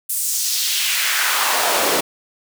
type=noise with high-pass filter sweep; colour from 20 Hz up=pink; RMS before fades=-19 dBFS; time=0.09-2.01 s; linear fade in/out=10 ms; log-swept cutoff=10000 to 380 Hz; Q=1.5; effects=none